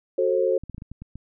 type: chord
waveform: sine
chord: F# diminished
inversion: none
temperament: equal with one note detuned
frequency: 370 / 440 / 533.3 Hz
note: F#4 / A4 / C5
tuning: 0 / 0 / +33 cents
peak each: -24 / -24 / -22 dBFS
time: 0.18-0.58 s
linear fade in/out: 5 ms
type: clicks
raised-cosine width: 5 ms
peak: -25 dBFS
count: 8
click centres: 0.636 / 0.697 / 0.746 / 0.781 / 0.821 / 0.916 / 1.02 / 1.156 s
effects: none